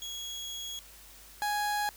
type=tone pair in turn; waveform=30% pulse; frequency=3322 / 830.5 Hz; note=G#7 / G#5; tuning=0 / 0 cents; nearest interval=2 octaves; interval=2400 cents; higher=first; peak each=-34 / -26 dBFS; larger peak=second; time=0.02-0.79 / 1.42-1.89 s; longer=first; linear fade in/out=0 ms; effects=added 50 Hz sine -57 dBFS peak until 1.96 s + white hiss -53 dBFS RMS until 1.96 s